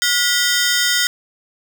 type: ring-modulated tone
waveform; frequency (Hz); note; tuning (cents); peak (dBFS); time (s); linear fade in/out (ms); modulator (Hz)
15% pulse; 1699; G#6; +39; -5; 0.02-1.07; 0; 262
effects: none